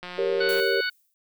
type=click train; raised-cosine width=0.3 ms; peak=-21 dBFS; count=103; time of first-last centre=0.03-0.6 s; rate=179 Hz
type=chord; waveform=sine; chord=G diminished; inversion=none; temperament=equal; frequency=392 / 466.2 / 554.4 Hz; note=G4 / Bb4 / Db5; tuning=0 / 0 / 0 cents; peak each=-25 / -26 / -28 dBFS; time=0.18-0.81 s; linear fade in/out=5 ms
type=harmonic tone; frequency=741 Hz; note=F#5; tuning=2 cents sharp; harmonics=2 / 3 / 4 / 5 / 6; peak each=-26 / -34 / -36 / -39 / -32 dBFS; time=0.4-0.9 s; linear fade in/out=10 ms
type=noise with exponential decay; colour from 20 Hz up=violet; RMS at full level=-33 dBFS; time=0.49-1.14 s; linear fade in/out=0 ms; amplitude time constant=140 ms
effects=none